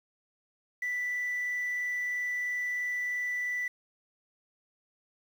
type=tone with frequency modulation; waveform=sine; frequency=1975.5 Hz; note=B6; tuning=in tune; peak=-28 dBFS; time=0.82-3.68 s; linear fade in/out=5 ms; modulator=23 Hz; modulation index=0.31; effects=tanh soft clip ceiling -27 dBFS + 9-bit